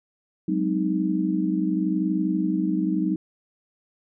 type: chord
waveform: sine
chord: Ab dominant seventh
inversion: third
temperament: just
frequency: 186.89 / 207.7 / 259.6 / 311.5 Hz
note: Gb3 / Ab3 / C4 / Eb4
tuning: +18 / 0 / -13 / +2 cents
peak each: -25 / -30 / -30 / -24 dBFS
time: 0.48-3.16 s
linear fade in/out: 5 ms
effects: none